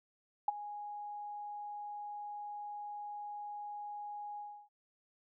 sine tone with ADSR envelope, 828 Hz, G#5, 5 cents flat, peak -24 dBFS, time 0.48-4.69 s, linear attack 4 ms, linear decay 19 ms, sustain -17 dB, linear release 310 ms, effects none

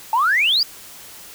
sine exponential sweep, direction up, 853 to 4978 Hz, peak -13 dBFS, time 0.13-0.63 s, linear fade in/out 2 ms, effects tanh soft clip ceiling -9 dBFS + white hiss -40 dBFS RMS until 1.34 s

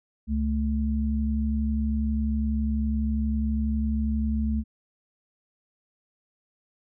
sine tone pair together, 68.81 / 218.6 Hz, C#2 / A3, -12 / -11 cents, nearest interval octave + minor sixth, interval 2001 cents, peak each -25 / -26 dBFS, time 0.27-4.64 s, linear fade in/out 50 ms, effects none

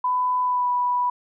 sine tone with pitch glide, 1000 to 984 Hz, B5 to B5, +21 to -7 cents, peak -19 dBFS, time 0.04-1.1 s, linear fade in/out 5 ms, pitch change -28 cents, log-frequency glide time 0.42-0.69 s, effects none

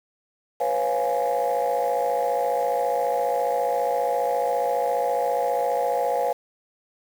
sine chord, C# dominant seventh, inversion third, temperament equal with one note detuned, 493.9 / 548.6 / 698.5 / 830.6 Hz, B4 / C#5 / E#5 / G#5, 0 / -18 / 0 / 0 cents, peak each -25 dBFS, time 0.6-6.33 s, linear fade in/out 10 ms, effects tanh soft clip ceiling -15 dBFS + 7-bit

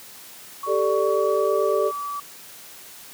sine tone with pitch glide, 1117 to 1151.1 Hz, C#6 to D6, +13 to -35 cents, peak -27 dBFS, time 0.63-2.2 s, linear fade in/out 5 ms, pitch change +52 cents, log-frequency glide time 0.84-1.63 s
sine chord, G suspended second, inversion none, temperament just, 392 / 441 / 588 Hz, G4 / A4 / D5, 0 / +4 / +2 cents, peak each -23 dBFS, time 0.66-1.92 s, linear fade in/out 50 ms
effects white hiss -43 dBFS RMS until 3.13 s + high-pass 100 Hz 12 dB/octave

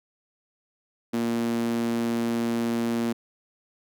sawtooth tone with high-pass filter, 116.7 Hz, A#2, 2 cents sharp, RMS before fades -26 dBFS, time 1.13-3.13 s, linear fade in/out 10 ms, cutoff 260 Hz, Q 4.8, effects none

